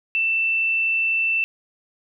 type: tone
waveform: sine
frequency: 2668 Hz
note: E7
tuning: 20 cents sharp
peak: -18 dBFS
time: 0.15-1.44 s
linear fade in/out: 0 ms
effects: none